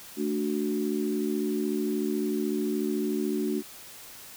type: chord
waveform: sine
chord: D major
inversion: second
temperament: equal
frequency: 220 / 293.7 / 370 Hz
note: A3 / D4 / F#4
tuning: 0 / 0 / 0 cents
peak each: -30 dBFS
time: 0.16-3.63 s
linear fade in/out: 50 ms
effects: white hiss -46 dBFS RMS until 4.36 s